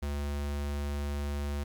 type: tone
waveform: square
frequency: 72 Hz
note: D2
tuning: 34 cents flat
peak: -32 dBFS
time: 0.02-1.64 s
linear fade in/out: 10 ms
effects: 11-bit